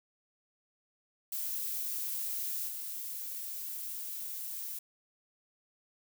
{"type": "noise with level steps", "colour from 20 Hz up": "violet", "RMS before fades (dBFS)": [-36, -40], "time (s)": [1.32, 4.79], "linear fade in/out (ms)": 5, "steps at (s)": 2.67, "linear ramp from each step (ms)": 20, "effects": []}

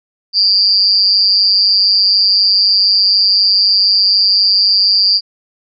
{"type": "tone with amplitude modulation", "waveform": "sine", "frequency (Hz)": 4723, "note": "D8", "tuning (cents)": 9, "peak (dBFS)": -4, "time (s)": [0.33, 5.21], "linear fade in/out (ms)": 50, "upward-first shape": "sine", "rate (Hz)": 196, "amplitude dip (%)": 85, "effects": []}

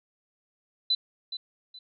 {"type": "tone with echo", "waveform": "sine", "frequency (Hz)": 4004, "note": "B7", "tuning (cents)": 23, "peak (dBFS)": -21, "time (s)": [0.9, 0.95], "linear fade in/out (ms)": 5, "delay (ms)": 420, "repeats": 2, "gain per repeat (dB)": -11, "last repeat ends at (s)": 1.79, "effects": []}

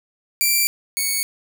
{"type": "tone pair in turn", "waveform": "5% pulse", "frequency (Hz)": [2349, 2226], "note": ["D7", "C#7"], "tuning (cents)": [0, 7], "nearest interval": "minor second", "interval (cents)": 93, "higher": "first", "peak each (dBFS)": [-6, -10], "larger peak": "first", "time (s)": [[0.41, 0.67], [0.97, 1.23]], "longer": "neither", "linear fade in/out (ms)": 0, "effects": ["8-bit"]}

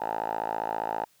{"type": "tone with band-pass filter", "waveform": "5% pulse", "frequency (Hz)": 55, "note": "A1", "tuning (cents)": 0, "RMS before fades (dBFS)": -31, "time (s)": [0, 1.05], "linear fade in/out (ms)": 10, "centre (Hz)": 880, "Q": 7.6, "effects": ["white hiss -64 dBFS RMS until 1.2 s"]}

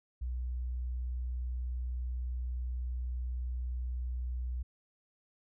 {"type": "tone", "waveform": "sine", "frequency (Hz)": 61.74, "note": "B1", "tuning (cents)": 0, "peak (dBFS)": -33, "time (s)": [0.21, 4.63], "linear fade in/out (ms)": 10, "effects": []}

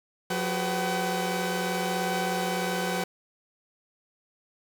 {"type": "tone cluster", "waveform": "sawtooth", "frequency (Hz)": [180.7, 380.9, 417.5, 499, 761], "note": ["F#3", "G4", "G#4", "B4", "F#5"], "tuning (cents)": [-41, -50, 9, 18, 48], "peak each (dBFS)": [-27, -33, -36, -29, -27], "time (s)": [0.3, 3.04], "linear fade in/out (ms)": 5, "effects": []}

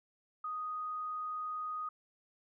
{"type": "tone", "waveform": "sine", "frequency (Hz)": 1244.5, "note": "D#6", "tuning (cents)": 0, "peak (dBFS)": -36, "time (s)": [0.44, 1.89], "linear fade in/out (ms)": 5, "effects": []}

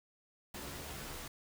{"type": "noise with comb filter", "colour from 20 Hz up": "pink", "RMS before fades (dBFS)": -45, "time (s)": [0.54, 1.28], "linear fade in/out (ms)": 5, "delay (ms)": 14, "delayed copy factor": 0.5, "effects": []}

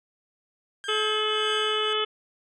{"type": "tone with tremolo", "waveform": "30% pulse", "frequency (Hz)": 1600, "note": "G6", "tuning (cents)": 35, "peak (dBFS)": -28, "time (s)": [0.84, 1.93], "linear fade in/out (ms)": 0, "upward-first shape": "triangle", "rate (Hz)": 1.8, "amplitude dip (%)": 85}
{"type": "harmonic tone", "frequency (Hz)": 429, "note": "A4", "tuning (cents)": -44, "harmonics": [1, 2, 3, 4, 5, 6, 7, 8], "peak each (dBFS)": [-28, -40, -29, -39, -38, -38, -28, -32], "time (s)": [0.88, 2.05], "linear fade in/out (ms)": 10}
{"effects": ["resampled to 22050 Hz"]}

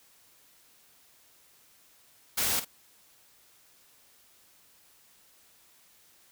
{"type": "noise with echo", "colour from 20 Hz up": "white", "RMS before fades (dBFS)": -28, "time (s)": [2.37, 2.6], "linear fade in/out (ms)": 10, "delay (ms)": 50, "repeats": 1, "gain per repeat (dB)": -12, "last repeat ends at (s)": 2.65, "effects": ["white hiss -61 dBFS RMS until 6.31 s"]}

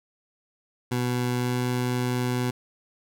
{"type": "tone with pitch glide", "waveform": "20% pulse", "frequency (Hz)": [123.5, 124.22], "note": ["B2", "B2"], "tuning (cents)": [0, 10], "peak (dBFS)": -19, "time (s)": [0.91, 2.51], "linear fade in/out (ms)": 10, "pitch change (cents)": 10, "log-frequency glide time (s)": [1.42, 1.56], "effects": []}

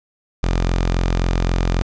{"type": "tone", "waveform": "sawtooth", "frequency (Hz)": 43.74, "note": "F1", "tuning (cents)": 3, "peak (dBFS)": -12, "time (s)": [0.43, 1.82], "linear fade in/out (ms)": 0, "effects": ["resampled to 16000 Hz", "7-bit"]}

